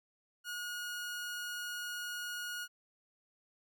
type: tone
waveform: sawtooth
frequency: 1443 Hz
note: F#6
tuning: 44 cents flat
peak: -35 dBFS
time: 0.44-2.68 s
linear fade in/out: 50 ms
effects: none